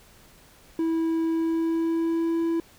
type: tone with pitch glide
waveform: triangle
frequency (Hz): 326.7 to 332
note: E4 to E4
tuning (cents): -15 to +12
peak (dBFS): -20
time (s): 0.79-2.6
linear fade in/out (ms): 2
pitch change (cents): +27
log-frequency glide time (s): 1.31-2.42
effects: pink hiss -54 dBFS RMS until 2.78 s